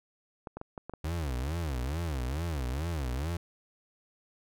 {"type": "clicks", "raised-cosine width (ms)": 1, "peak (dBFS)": -25, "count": 6, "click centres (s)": [0.472, 0.57, 0.614, 0.778, 0.896, 0.937]}
{"type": "tone with vibrato", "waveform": "35% pulse", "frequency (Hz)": 72.5, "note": "D2", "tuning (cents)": -22, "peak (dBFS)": -29, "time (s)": [1.04, 3.37], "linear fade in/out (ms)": 5, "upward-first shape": "sine", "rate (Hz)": 2.3, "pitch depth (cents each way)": 300}
{"effects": []}